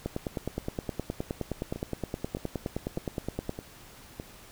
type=two click trains; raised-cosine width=2 ms; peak=-17 / -23 dBFS; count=34 / 5; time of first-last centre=0.06-3.494 / 1.76-4.199 s; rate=9.61 / 1.64 Hz; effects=pink hiss -51 dBFS RMS until 4.51 s